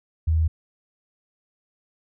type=tone; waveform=sine; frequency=80.1 Hz; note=E2; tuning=49 cents flat; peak=-17 dBFS; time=0.27-0.48 s; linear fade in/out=10 ms; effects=none